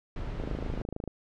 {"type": "noise", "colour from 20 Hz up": "brown", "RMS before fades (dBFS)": -35, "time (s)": [0.16, 0.82], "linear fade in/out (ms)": 2}
{"type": "click train", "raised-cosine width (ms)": 2, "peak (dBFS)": -22, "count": 19, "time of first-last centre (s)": [0.4, 1.077], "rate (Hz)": 26.6}
{"effects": ["low-pass 4000 Hz 12 dB/octave"]}